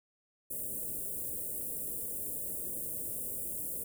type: band-stop noise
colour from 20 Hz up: white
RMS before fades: -38 dBFS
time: 0.5-3.84 s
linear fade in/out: 10 ms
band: 600 to 8400 Hz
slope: 48 dB/octave
effects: none